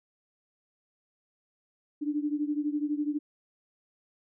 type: beating tone pair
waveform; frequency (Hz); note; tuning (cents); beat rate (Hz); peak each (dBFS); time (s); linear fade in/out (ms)
sine; 292.4 / 304.4; D4 / D#4; -7 / -38; 12; -29 / -32; 2.01-3.19; 20
effects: none